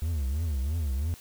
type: tone with vibrato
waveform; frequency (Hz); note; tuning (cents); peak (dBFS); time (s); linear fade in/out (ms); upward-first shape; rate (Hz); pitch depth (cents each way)
triangle; 73.8; D2; +9; -24; 0.02-1.14; 0; triangle; 3; 280
effects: white hiss -51 dBFS RMS until 1.2 s